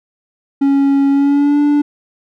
triangle tone with pitch glide, 277.2 to 291.7 Hz, C#4 to D4, 0 to -12 cents, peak -7 dBFS, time 0.61-1.82 s, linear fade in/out 10 ms, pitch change +88 cents, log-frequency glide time 1.1-1.6 s, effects none

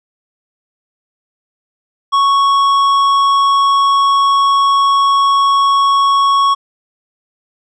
sine tone with tanh clipping, 1108.7 Hz, C#6, in tune, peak -10 dBFS, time 2.12-6.55 s, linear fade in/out 20 ms, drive 10 dB, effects none

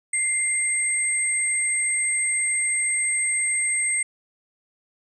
sine tone pair together, 2093 / 8379 Hz, C7 / C9, 0 / +1 cents, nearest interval 2 octaves, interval 2401 cents, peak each -25 / -22 dBFS, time 0.13-4.03 s, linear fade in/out 5 ms, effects none

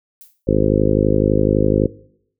violet noise with exponential decay, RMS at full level -38 dBFS, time 0.21-0.42 s, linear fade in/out 0 ms, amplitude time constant 45 ms
harmonic tone, 51.91 Hz, G#1, in tune, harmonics 1 / 2 / 3 / 4 / 5 / 6 / 7 / 8 / 9 / 10, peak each -22 / -22 / -22 / -22 / -22 / -22 / -22 / -22 / -22 / -22 dBFS, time 0.47-1.87 s, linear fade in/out 10 ms
effects noise-tail reverb RT60 0.7 s tail -21 dB re dry

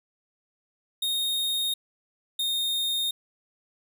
45% pulse tone pair in turn, 3709 / 3686 Hz, A#7 / A#7, -9 / -20 cents, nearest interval unison, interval 11 cents, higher first, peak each -25 dBFS, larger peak neither, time 1.02-1.74 / 2.39-3.11 s, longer neither, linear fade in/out 5 ms, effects none

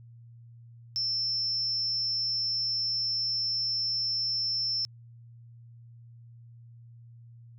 sine tone with amplitude modulation, 5340 Hz, E8, 22 cents sharp, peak -24 dBFS, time 0.96-4.85 s, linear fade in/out 0 ms, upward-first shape sine, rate 252 Hz, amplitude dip 60%, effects added 117 Hz sine -48 dBFS peak until 7.58 s

